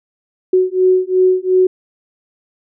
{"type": "beating tone pair", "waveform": "sine", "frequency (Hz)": [369.1, 371.9], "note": ["F#4", "F#4"], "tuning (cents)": [-4, 9], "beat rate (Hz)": 2.8, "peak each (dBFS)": -13, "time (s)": [0.53, 1.67], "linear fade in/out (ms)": 5, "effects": []}